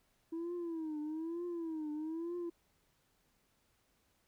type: tone with vibrato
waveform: sine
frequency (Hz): 324.4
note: E4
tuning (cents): -28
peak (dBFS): -35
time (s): 0.32-2.5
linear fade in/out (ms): 10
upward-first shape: triangle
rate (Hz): 1.1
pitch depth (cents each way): 150
effects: tanh soft clip ceiling -36 dBFS + pink hiss -75 dBFS RMS until 4.27 s